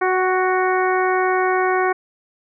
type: harmonic tone with a mistuned harmonic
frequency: 370 Hz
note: F#4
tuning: in tune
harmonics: 1 / 2 / 3 / 4 / 5 / 6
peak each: -19 / -21 / -23 / -25 / -27 / -30 dBFS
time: 0.01-1.93 s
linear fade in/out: 10 ms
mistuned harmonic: 2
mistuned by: +15 cents
effects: none